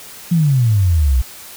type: exponential sweep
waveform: sine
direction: down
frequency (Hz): 176.9 to 59.6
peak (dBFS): -10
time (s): 0.31-1.22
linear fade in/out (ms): 10
effects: white hiss -36 dBFS RMS until 1.56 s